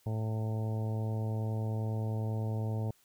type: harmonic tone with a mistuned harmonic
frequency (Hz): 109.7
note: A2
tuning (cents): -5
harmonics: 1 / 2 / 3 / 4 / 5 / 6 / 7 / 8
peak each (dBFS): -31 / -41 / -47 / -45 / -47 / -49 / -50 / -52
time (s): 0.06-2.91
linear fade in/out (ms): 5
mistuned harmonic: 8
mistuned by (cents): +57
effects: white hiss -67 dBFS RMS until 3.04 s